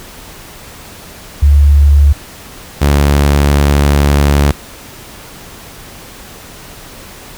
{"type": "tone pair in turn", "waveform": ["sine", "sawtooth"], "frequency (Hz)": [71.9, 71.62], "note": ["D2", "D2"], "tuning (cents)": [-36, -43], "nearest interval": "unison", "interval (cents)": 7, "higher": "first", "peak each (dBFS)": -3, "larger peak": "neither", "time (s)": [[1.42, 2.13], [2.81, 4.52]], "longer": "second", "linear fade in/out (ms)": 10, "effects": ["pink hiss -33 dBFS RMS until 7.37 s"]}